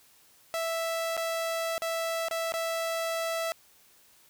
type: tone with dropouts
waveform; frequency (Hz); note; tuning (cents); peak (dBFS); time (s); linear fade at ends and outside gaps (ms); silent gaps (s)
sawtooth; 659.3; E5; 0; -25; 0.54-3.52; 0; 1.168-1.176 / 1.78-1.82 / 2.284-2.311 / 2.521-2.539
effects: white hiss -60 dBFS RMS until 4.29 s